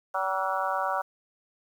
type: harmonic tone with a mistuned harmonic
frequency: 190.9 Hz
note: G3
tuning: 46 cents flat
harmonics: 3 / 4 / 5 / 6 / 7 / 8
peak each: -33 / -31 / -32 / -33 / -33 / -36 dBFS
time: 0.14-1.02 s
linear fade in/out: 10 ms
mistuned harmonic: 8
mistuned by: -72 cents
effects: 9-bit